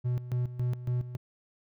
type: tone with tremolo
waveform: triangle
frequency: 123.47 Hz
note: B2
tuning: in tune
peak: -24 dBFS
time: 0.04-1.17 s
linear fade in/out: 20 ms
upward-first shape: square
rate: 3.6 Hz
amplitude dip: 75%
effects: none